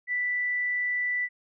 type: tone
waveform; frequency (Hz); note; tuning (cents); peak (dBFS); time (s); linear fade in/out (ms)
sine; 1975.5; B6; 0; -25; 0.07-1.29; 50
effects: none